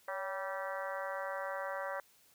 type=harmonic tone with a mistuned harmonic; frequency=194 Hz; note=G3; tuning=18 cents flat; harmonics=3 / 4 / 5 / 6 / 7 / 8 / 9 / 10; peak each=-40 / -46 / -45 / -45 / -48 / -45 / -51 / -48 dBFS; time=0.08-2 s; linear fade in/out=2 ms; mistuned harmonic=3; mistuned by=-48 cents; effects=white hiss -66 dBFS RMS until 2.34 s